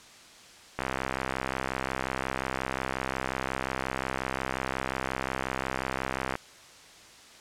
click train, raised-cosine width 0.5 ms, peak -14 dBFS, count 366, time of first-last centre 0.79-6.354 s, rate 65.6 Hz, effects white hiss -51 dBFS RMS until 7.4 s + low-pass 7000 Hz 12 dB/octave

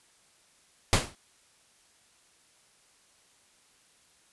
pink noise with exponential decay, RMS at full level -18 dBFS, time 0.93-1.15 s, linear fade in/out 0 ms, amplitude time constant 47 ms, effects white hiss -63 dBFS RMS until 4.32 s + resampled to 24000 Hz

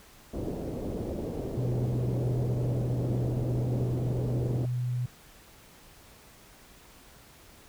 white low-pass noise, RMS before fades -34 dBFS, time 0.33-4.66 s, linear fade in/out 10 ms, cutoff 490 Hz, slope 24 dB/octave
sine tone, 123.4 Hz, B2, 1 cent flat, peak -27 dBFS, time 1.57-5.06 s, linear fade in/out 5 ms
effects pink hiss -54 dBFS RMS until 7.68 s

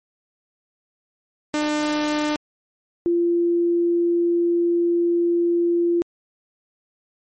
sawtooth / sine tone pair in turn, 300.1 / 343.8 Hz, D4 / F4, +38 / -27 cents, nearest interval major second, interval 235 cents, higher second, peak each -16 dBFS, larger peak neither, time 1.54-2.36 / 3.06-6.02 s, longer second, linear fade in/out 0 ms, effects MP3 32 kbps

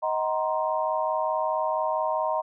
sine chord, C half-diminished seventh, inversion first, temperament just, 627.9 / 753.5 / 941.9 / 1046.5 Hz, Eb5 / Gb5 / Bb5 / C6, +16 / +31 / +18 / 0 cents, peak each -27 / -32 / -28 / -31 dBFS, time 0.02-2.42 s, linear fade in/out 20 ms, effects none

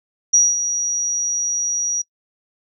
sine tone with ADSR envelope, 5770 Hz, F#8, 44 cents flat, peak -8 dBFS, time 0.33-2.02 s, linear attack 12 ms, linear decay 210 ms, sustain -10 dB, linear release 8 ms, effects noise-tail reverb RT60 0.1 s tail -26 dB re dry

